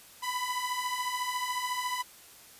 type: beating tone pair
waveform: sawtooth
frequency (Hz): 987.8 / 1001.8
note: B5 / B5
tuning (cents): 0 / +24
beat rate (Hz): 14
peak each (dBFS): -31 / -29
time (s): 0.22-2.03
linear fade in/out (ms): 20
effects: white hiss -53 dBFS RMS until 2.59 s + resampled to 32000 Hz